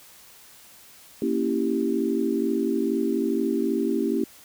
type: chord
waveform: sine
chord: A# diminished seventh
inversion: none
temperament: equal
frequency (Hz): 233.1 / 277.2 / 329.6 / 392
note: A#3 / C#4 / E4 / G4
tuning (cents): 0 / 0 / 0 / 0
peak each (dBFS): -27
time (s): 1.22-4.24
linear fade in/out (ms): 2
effects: white hiss -50 dBFS RMS until 4.44 s